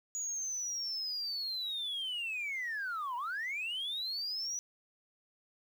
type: linear two-way sweep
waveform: sine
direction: down then up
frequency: 6840 to 932.3 to 5940 Hz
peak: -33 dBFS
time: 0.15-4.59 s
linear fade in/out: 0 ms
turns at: 3.16 s
effects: tanh soft clip ceiling -32 dBFS + 10-bit